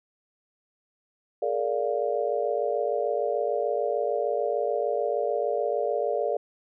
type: chord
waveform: sine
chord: Bb dominant seventh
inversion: third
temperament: just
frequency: 419.5 / 466.2 / 582.7 / 699.2 Hz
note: Ab4 / Bb4 / D5 / F5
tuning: +17 / 0 / -14 / +2 cents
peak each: -30 / -29 / -28 / -31 dBFS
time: 1.42-6.37 s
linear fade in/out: 5 ms
effects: none